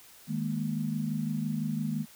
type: chord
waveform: sine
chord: D# suspended fourth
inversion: none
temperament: just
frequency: 155.56 / 207.4 / 233.3 Hz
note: D#3 / G#3 / A#3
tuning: 0 / -2 / +2 cents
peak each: -33 dBFS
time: 0.27-2.06 s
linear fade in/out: 50 ms
effects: white hiss -54 dBFS RMS until 2.15 s